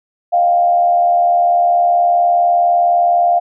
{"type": "tone with frequency modulation", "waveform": "sine", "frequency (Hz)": 701, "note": "F5", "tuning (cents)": 6, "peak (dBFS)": -9, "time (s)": [0.32, 3.4], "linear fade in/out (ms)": 20, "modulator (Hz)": 79.7, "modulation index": 0.46, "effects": []}